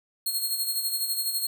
10% pulse tone with tremolo, 4261 Hz, C8, 31 cents sharp, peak -17 dBFS, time 0.26-1.47 s, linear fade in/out 5 ms, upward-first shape sine, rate 12 Hz, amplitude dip 55%, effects 9-bit

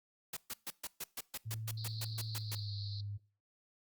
white noise bursts, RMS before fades -41 dBFS, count 14, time 0.33-2.552 s, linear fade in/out 5 ms, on 38 ms, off 130 ms
sine tone with pitch glide, 110.5 to 101.92 Hz, A2 to G#2, +8 to -32 cents, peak -39 dBFS, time 1.45-3.18 s, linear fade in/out 20 ms, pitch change -140 cents, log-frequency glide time 2.28-2.74 s
white band-pass noise, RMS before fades -49 dBFS, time 1.77-3.01 s, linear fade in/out 5 ms, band 4000 to 4600 Hz, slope 96 dB/octave
effects noise-tail reverb RT60 0.4 s tail -23 dB re dry + Opus 48 kbps

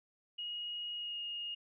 sine tone with pitch glide, 2883 to 2853 Hz, F#7 to F7, -46 to +36 cents, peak -38 dBFS, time 0.38-1.55 s, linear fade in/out 10 ms, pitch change -18 cents, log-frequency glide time 0.97-1.19 s, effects none

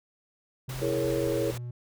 triangle tone with pitch glide, 130 to 121.29 Hz, C3 to B2, -11 to -31 cents, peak -32 dBFS, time 0.68-1.71 s, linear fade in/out 5 ms, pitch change -120 cents, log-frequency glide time 1.14-1.41 s
pink noise, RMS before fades -40 dBFS, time 0.69-1.58 s, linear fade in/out 5 ms
sine chord, A# half-diminished seventh, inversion second, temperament equal, 329.6 / 415.3 / 466.2 / 554.4 Hz, E4 / G#4 / A#4 / C#5, 0 / 0 / 0 / 0 cents, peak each -31 dBFS, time 0.81-1.52 s, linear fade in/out 20 ms
effects none

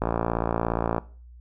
click train, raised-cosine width 1 ms, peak -10 dBFS, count 56, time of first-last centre 0.02-0.982 s, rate 57.2 Hz, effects noise-tail reverb RT60 0.4 s tail -19 dB re dry + added 60 Hz sine -44 dBFS peak until 1.4 s

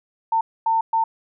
sine tone bursts at uneven times, 900 Hz, A5, 39 cents sharp, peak -16 dBFS, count 3, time 0.32-0.41 / 0.66-0.81 / 0.93-1.04 s, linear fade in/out 5 ms, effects none

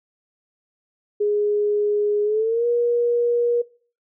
sine tone with pitch glide, 415.3 to 477.1 Hz, G#4 to A#4, 0 to +40 cents, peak -17 dBFS, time 1.2-3.62 s, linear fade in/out 10 ms, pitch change +240 cents, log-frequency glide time 2.24-2.66 s, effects noise-tail reverb RT60 0.4 s tail -20 dB re dry

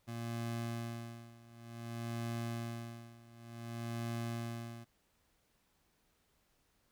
25% pulse tone with tremolo, 116.54 Hz, A#2, in tune, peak -33 dBFS, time 0.07-4.85 s, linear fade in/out 20 ms, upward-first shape sine, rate 0.55 Hz, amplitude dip 90%, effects pink hiss -75 dBFS RMS until 6.91 s

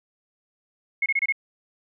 sine tone bursts, 2171 Hz, C#7, 37 cents flat, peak -19 dBFS, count 5, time 1.02-1.324 s, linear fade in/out 5 ms, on 40 ms, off 26 ms, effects none

